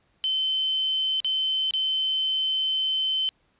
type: tone with dropouts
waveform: sine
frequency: 3072 Hz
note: G7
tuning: 36 cents flat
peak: -22 dBFS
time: 0.24-3.29 s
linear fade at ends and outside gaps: 0 ms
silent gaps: 1.202-1.246 / 1.708-1.737 s
effects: pink hiss -67 dBFS RMS until 3.59 s + resampled to 8000 Hz